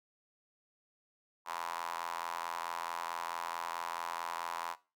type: tone with high-pass filter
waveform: square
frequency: 42.29 Hz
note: E1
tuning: 45 cents sharp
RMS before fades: -40 dBFS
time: 1.45-4.76 s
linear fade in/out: 50 ms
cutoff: 980 Hz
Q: 4.3
effects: noise-tail reverb RT60 0.3 s tail -18 dB re dry